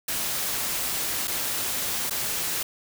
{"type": "noise with dropouts", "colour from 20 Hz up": "white", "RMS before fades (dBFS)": -28, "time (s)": [0.08, 2.63], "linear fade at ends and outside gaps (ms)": 5, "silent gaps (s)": [[1.274, 1.278], [2.098, 2.107]], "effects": []}